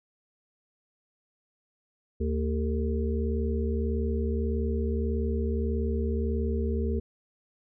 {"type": "harmonic tone with a mistuned harmonic", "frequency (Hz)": 75.7, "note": "D#2", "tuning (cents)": -47, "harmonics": [1, 3, 5, 6], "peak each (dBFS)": [-27, -32, -34, -35], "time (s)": [2.2, 7], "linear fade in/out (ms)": 10, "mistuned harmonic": 5, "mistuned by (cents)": 63, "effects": []}